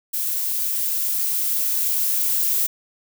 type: noise with level ramp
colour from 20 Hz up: violet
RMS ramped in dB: -24 to -20 dBFS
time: 0.13-2.67 s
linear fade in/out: 10 ms
effects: none